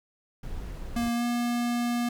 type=noise; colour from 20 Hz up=brown; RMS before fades=-36 dBFS; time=0.43-1.09 s; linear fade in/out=5 ms
type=tone with pitch glide; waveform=square; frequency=235.5 to 239.5 Hz; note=A#3 to A#3; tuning=+18 to +47 cents; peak=-26 dBFS; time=0.96-2.09 s; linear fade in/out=5 ms; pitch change=+29 cents; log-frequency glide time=1.13-1.24 s
effects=none